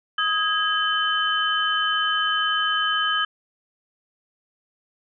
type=tone cluster; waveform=sine; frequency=1260 / 1644 / 3051 Hz; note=D#6 / G#6 / G7; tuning=+21 / -18 / -48 cents; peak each=-24 dBFS; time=0.18-3.25 s; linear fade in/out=5 ms; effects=none